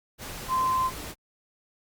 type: tone in noise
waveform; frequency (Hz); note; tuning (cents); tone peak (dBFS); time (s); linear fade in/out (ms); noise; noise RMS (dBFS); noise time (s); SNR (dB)
sine; 1037; C6; -16; -22; 0.48-0.91; 50; pink; -38; 0.18-1.15; +13
effects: Opus 48 kbps